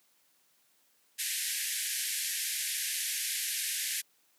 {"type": "band-pass noise", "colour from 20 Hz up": "white", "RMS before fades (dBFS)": -34, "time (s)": [1.18, 4.02], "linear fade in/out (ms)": 20, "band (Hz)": [1600, 13000], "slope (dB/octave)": 96, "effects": ["white hiss -69 dBFS RMS until 4.38 s", "high-pass 150 Hz 12 dB/octave"]}